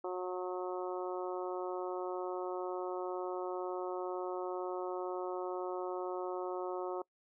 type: harmonic tone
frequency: 182.2 Hz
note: F#3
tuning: 26 cents flat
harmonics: 2 / 3 / 4 / 5 / 6 / 7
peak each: -38 / -42 / -44 / -46 / -48 / -49 dBFS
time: 0.04-7.02 s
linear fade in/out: 5 ms
effects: noise-tail reverb RT60 0.1 s tail -24 dB re dry